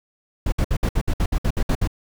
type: noise bursts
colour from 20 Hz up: brown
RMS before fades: -19 dBFS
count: 12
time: 0.46-1.875 s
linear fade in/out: 5 ms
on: 62 ms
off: 61 ms
effects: none